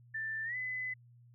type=tone with pitch glide; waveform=sine; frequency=1774 to 2014 Hz; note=A6 to B6; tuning=+14 to +33 cents; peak=-35 dBFS; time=0.14-0.94 s; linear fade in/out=10 ms; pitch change=+219 cents; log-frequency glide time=0.44-0.56 s; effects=added 120 Hz sine -57 dBFS peak until 1.34 s